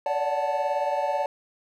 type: chord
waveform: triangle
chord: D major seventh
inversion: third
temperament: equal with one note detuned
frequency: 569 / 587.3 / 740 / 880 Hz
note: C#5 / D5 / F#5 / A5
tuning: +45 / 0 / 0 / 0 cents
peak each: -27 / -28 / -28 / -26 dBFS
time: 0.06-1.26 s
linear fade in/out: 2 ms
effects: none